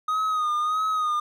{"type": "tone with vibrato", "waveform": "triangle", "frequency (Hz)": 1244.5, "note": "D#6", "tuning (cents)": 0, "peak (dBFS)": -20, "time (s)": [0.08, 1.2], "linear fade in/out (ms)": 5, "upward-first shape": "sine", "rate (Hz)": 1.6, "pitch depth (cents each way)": 50, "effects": []}